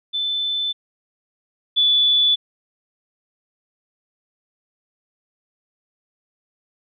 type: tone pair in turn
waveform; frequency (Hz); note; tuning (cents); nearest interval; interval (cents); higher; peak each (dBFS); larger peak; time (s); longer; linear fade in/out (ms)
sine; 3520 / 3462; A7 / A7; 0 / -29; unison; 29; first; -20 / -13; second; 0.13-0.73 / 1.76-2.36; neither; 20
effects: none